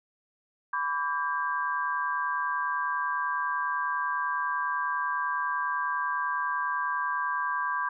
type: tone cluster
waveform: sine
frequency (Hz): 997 / 1147 / 1597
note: B5 / D6 / G6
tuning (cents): +16 / -41 / +32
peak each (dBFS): -31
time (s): 0.73-7.89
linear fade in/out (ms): 5
effects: none